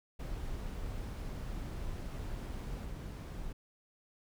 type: noise with level steps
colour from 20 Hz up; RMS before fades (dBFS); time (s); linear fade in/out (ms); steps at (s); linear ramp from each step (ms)
brown; -40 / -42; 0.19-3.53; 10; 2.85; 2
effects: none

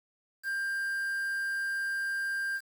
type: tone with quantisation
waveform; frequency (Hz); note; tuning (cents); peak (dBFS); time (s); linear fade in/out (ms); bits
triangle; 1591; G6; +25; -28; 0.43-2.61; 50; 8
effects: none

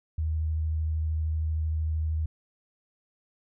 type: tone with vibrato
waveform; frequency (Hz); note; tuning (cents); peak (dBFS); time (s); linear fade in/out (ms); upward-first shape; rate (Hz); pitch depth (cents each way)
sine; 78.7; D#2; +20; -25; 0.18-2.26; 5; square; 13; 11
effects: none

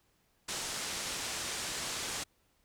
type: low-pass noise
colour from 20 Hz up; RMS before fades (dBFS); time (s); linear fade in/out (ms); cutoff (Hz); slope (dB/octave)
white; -38; 0.48-2.24; 10; 8500; 24
effects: pink hiss -72 dBFS RMS until 2.64 s

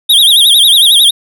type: tone with vibrato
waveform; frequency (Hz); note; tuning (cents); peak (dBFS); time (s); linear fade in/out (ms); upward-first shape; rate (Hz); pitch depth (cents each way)
square; 3489; A7; -15; -4; 0.09-1.11; 10; sine; 11; 170
effects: none

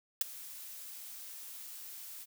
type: noise with ADSR envelope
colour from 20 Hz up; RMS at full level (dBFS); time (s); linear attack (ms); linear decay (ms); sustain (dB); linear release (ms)
blue; -26; 0.21-2.26; 3; 15; -21; 34
effects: none

